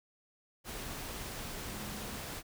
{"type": "tone in noise", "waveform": "sine", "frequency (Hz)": 209.2, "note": "G#3", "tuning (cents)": 13, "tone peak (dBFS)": -47, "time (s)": [1.67, 2.21], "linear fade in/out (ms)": 50, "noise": "pink", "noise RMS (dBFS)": -42, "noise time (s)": [0.64, 2.43], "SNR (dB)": -8, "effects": []}